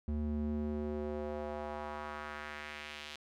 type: tone with band-pass filter sweep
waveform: square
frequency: 74.6 Hz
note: D2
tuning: 28 cents sharp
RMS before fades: -39 dBFS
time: 0.08-3.16 s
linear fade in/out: 0 ms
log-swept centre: 150 to 3400 Hz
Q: 1.6
effects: none